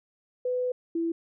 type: tone pair in turn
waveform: sine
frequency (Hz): 500 / 332.7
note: B4 / E4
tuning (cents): +21 / +16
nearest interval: perfect fifth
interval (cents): 705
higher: first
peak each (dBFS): -25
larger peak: neither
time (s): 0.45-0.72 / 0.95-1.12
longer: first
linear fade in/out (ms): 5
effects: none